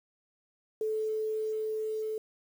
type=tone with level ramp; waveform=sine; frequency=434.9 Hz; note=A4; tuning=20 cents flat; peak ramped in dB=-28 to -31 dBFS; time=0.81-2.18 s; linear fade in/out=2 ms; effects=9-bit